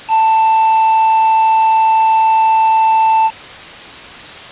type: tone with quantisation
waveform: triangle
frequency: 886 Hz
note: A5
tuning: 12 cents sharp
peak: -6 dBFS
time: 0.08-3.31 s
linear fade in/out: 50 ms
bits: 4
effects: white hiss -31 dBFS RMS until 4.51 s + resampled to 8000 Hz